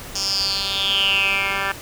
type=tone with band-pass filter sweep; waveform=10% pulse; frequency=196 Hz; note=G3; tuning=in tune; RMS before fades=-21 dBFS; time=0.15-1.72 s; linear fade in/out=5 ms; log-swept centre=5800 to 1800 Hz; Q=7.9; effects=pink hiss -36 dBFS RMS until 1.81 s